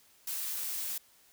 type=noise; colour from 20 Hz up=blue; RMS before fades=-36 dBFS; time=0.27-0.98 s; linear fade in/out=5 ms; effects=white hiss -63 dBFS RMS until 1.32 s